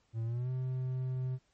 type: tone with pitch glide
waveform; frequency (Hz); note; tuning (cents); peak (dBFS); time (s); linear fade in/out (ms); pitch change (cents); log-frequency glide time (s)
triangle; 113.4 to 128.77; A#2 to C3; -47 to -27; -30; 0.13-1.39; 50; +220; 0.24-0.5
effects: pink hiss -73 dBFS RMS until 1.53 s + MP3 32 kbps